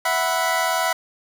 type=chord; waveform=25% pulse; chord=E suspended second; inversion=none; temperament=equal; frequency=659.3 / 740 / 987.8 Hz; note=E5 / F#5 / B5; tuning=0 / 0 / 0 cents; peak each=-20 dBFS; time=0.05-0.93 s; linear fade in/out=5 ms; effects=none